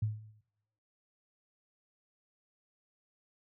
sine tone with exponential decay, 107.7 Hz, A2, 37 cents flat, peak -26 dBFS, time 0.02-0.41 s, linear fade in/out 5 ms, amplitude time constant 84 ms, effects noise-tail reverb RT60 1.0 s tail -23 dB re dry + high-pass 60 Hz 12 dB/octave

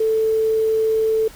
sine tone with quantisation, 441.3 Hz, A4, 5 cents sharp, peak -15 dBFS, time 0-1.28 s, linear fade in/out 5 ms, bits 7, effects pink hiss -43 dBFS RMS until 1.35 s

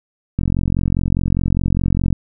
click train, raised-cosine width 5 ms, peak -5 dBFS, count 79, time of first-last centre 0.39-2.127 s, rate 44.9 Hz, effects none

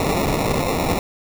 blue noise with sample-and-hold, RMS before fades -20 dBFS, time 0-0.99 s, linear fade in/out 2 ms, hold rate 1575 Hz, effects none

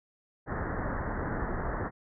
pink low-pass noise, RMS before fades -33 dBFS, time 0.46-1.91 s, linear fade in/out 50 ms, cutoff 1900 Hz, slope 96 dB/octave, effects none

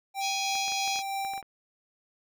square tone with tremolo, 784 Hz, G5, in tune, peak -30 dBFS, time 0.14-1.42 s, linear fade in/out 50 ms, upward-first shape sine, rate 3.1 Hz, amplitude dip 30%
harmonic tone, 830.6 Hz, G#5, in tune, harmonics 3 / 4 / 5 / 6 / 7 / 8, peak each -35 / -36 / -37 / -38 / -38 / -39 dBFS, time 0.2-1.03 s, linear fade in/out 50 ms
clicks, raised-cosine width 0.5 ms, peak -30 dBFS, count 10, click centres 0.554 / 0.681 / 0.721 / 0.877 / 0.959 / 0.991 / 1.249 / 1.336 / 1.378 / 1.427 s
effects none

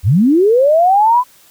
sine linear sweep, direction up, 72.6 to 1020 Hz, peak -7 dBFS, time 0.03-1.24 s, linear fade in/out 50 ms, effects white hiss -47 dBFS RMS until 1.5 s

